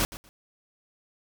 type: noise with echo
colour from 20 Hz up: pink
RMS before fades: -25 dBFS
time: 0-0.05 s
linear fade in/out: 0 ms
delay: 120 ms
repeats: 2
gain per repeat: -15 dB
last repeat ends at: 0.29 s
effects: none